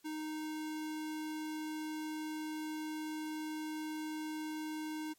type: tone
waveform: square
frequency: 309.8 Hz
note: D#4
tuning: 7 cents flat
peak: -39 dBFS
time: 0.04-5.14 s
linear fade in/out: 20 ms
effects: white hiss -70 dBFS RMS until 5.18 s + MP3 64 kbps